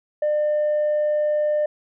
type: tone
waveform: sine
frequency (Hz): 600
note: D5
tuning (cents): +37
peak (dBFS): -16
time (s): 0.22-1.66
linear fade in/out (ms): 5
effects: tanh soft clip ceiling -16 dBFS